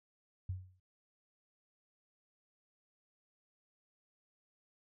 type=tone with exponential decay; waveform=sine; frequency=92.5 Hz; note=F#2; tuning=in tune; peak=-33 dBFS; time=0.49-0.8 s; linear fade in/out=5 ms; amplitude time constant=66 ms; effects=none